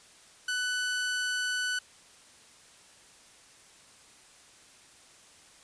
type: tone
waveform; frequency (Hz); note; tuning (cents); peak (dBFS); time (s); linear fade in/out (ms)
sawtooth; 1493; F#6; +15; -25; 0.48-1.79; 5
effects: white hiss -56 dBFS RMS until 5.63 s + resampled to 22050 Hz